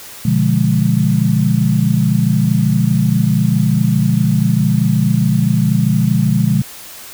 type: chord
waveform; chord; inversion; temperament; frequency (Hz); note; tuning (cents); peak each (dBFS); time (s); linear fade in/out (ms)
sine; B diminished seventh; none; equal with one note detuned; 122.12 / 146.83 / 174.61 / 207.7; B2 / D3 / F3 / Ab3; -19 / 0 / 0 / 0; -16; 0.25-6.62; 5
effects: white hiss -34 dBFS RMS until 7.13 s